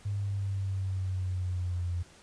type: exponential sweep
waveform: sine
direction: down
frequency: 101.6 to 87 Hz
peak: -29 dBFS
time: 0.05-2.03 s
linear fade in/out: 10 ms
effects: pink hiss -56 dBFS RMS until 2.22 s + resampled to 22050 Hz